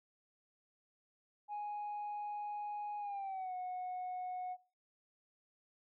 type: tone with pitch glide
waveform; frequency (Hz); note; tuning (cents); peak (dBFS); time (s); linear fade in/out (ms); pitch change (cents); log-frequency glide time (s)
sine; 830.6 to 731.5; G#5 to F#5; 0 to -20; -37; 1.48-4.57; 50; -220; 2.99-3.54
effects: noise-tail reverb RT60 0.5 s tail -25 dB re dry + tanh soft clip ceiling -37 dBFS